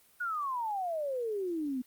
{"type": "exponential sweep", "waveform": "sine", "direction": "down", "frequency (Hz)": [1480, 245.7], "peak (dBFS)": -31, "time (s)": [0.2, 1.82], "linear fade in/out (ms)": 10, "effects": ["white hiss -63 dBFS RMS until 1.86 s", "Opus 32 kbps"]}